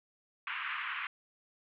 pink band-pass noise, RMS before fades -38 dBFS, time 0.47-1.07 s, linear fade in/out 2 ms, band 1100 to 2900 Hz, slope 48 dB/octave, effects none

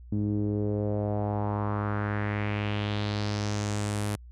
sawtooth tone with low-pass filter sweep, 103.83 Hz, G#2, in tune, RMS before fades -29 dBFS, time 0.12-4.16 s, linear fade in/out 5 ms, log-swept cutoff 260 to 11000 Hz, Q 2.8, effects added 60 Hz sine -44 dBFS peak until 4.31 s

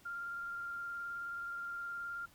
sine tone with vibrato, 1393 Hz, F6, 5 cents flat, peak -39 dBFS, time 0.05-2.26 s, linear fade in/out 10 ms, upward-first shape square, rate 19 Hz, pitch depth 10 cents each way, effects pink hiss -64 dBFS RMS until 2.34 s

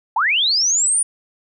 sine linear sweep, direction up, 784 to 9600 Hz, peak -14 dBFS, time 0.16-1.03 s, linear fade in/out 5 ms, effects none

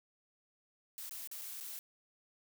blue noise with dropouts, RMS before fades -45 dBFS, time 0.98-1.79 s, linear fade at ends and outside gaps 0 ms, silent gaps 1.094-1.11 / 1.274-1.314 / 1.413-1.417 / 1.602-1.608 s, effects none

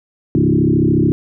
sine tone with frequency modulation, 233.1 Hz, A#3, in tune, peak -10 dBFS, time 0.35-1.12 s, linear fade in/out 0 ms, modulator 33.8 Hz, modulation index 3.7, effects none

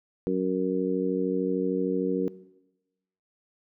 harmonic tone, 93.2 Hz, F#2, 13 cents sharp, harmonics 2 / 3 / 4 / 5, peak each -29 / -29 / -29 / -29 dBFS, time 0.27-2.28 s, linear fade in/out 0 ms, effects noise-tail reverb RT60 1.0 s tail -20 dB re dry

